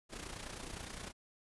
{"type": "noise with amplitude modulation", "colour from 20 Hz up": "pink", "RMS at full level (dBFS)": -43, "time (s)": [0.09, 1.13], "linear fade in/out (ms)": 50, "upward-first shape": "sine", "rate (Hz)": 29.7, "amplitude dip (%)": 65, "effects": ["resampled to 24000 Hz"]}